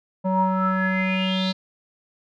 square tone with low-pass filter sweep, 188 Hz, F#3, 28 cents sharp, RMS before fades -22 dBFS, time 0.24-1.53 s, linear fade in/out 20 ms, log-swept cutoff 760 to 4200 Hz, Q 8.7, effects none

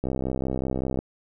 click train, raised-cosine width 2 ms, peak -14 dBFS, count 63, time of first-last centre 0.04-0.989 s, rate 65.3 Hz, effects none

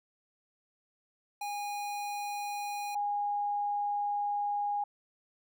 square / sine tone pair in turn, 820 / 820 Hz, G#5 / G#5, -22 / -22 cents, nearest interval unison, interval 0 cents, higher neither, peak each -35 / -29 dBFS, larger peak second, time 1.41-2.95 / 2.95-4.84 s, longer second, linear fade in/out 5 ms, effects none

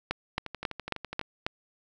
two click trains, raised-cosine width 0.3 ms, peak -20 / -12 dBFS, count 11 / 6, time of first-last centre 0.38-1.213 / 0.11-1.465 s, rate 12 / 3.69 Hz, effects none

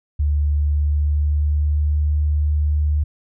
sine tone with pitch glide, 73.42 to 74.7 Hz, D2 to D2, 0 to +30 cents, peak -15 dBFS, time 0.19-3.04 s, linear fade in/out 10 ms, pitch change +30 cents, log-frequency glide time 0.51-2.08 s, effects none

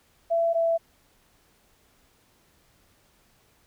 sine tone pair in turn, 670 / 665 Hz, E5 / E5, +28 / +15 cents, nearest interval unison, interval 13 cents, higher first, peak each -20 dBFS, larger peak neither, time 0.3-0.54 / 0.54-0.78 s, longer neither, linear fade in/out 20 ms, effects pink hiss -63 dBFS RMS until 3.66 s

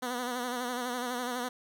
10% pulse tone with vibrato, 246.9 Hz, B3, in tune, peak -24 dBFS, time 0.02-1.49 s, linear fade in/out 10 ms, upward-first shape sine, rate 12 Hz, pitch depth 53 cents each way, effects none

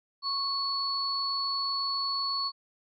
sine tone pair together, 1100 / 4414 Hz, C#6 / C#8, -14 / -8 cents, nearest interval 2 octaves, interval 2406 cents, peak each -33 / -29 dBFS, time 0.22-2.52 s, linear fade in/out 50 ms, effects none

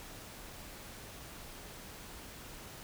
silence, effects pink hiss -49 dBFS RMS until 2.83 s

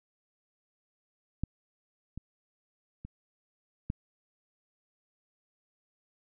clicks, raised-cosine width 5 ms, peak -18 / -27 / -29 / -19 dBFS, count 4, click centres 1.436 / 2.176 / 3.05 / 3.901 s, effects none

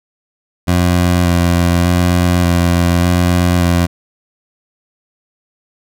20% pulse tone with vibrato, 87.6 Hz, F2, 6 cents sharp, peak -5 dBFS, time 0.67-3.87 s, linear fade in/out 20 ms, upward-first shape square, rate 0.85 Hz, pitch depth 16 cents each way, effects none

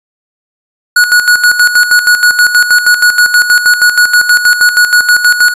square tone with tremolo, 1459 Hz, F#6, 25 cents flat, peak -3 dBFS, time 0.96-5.54 s, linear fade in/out 5 ms, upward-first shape square, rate 6.3 Hz, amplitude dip 65%, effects resampled to 32000 Hz

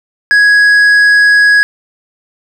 sine tone with tanh clipping, 1665 Hz, G#6, 4 cents sharp, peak -5 dBFS, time 0.31-1.63 s, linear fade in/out 0 ms, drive 6 dB, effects none

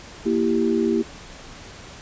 sine chord, E diminished, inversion second, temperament equal with one note detuned, 233.1 / 331.5 / 392 Hz, Bb3 / E4 / G4, 0 / +10 / 0 cents, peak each -22 dBFS, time 0.25-1.03 s, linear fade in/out 20 ms, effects pink hiss -41 dBFS RMS until 2.01 s + resampled to 16000 Hz

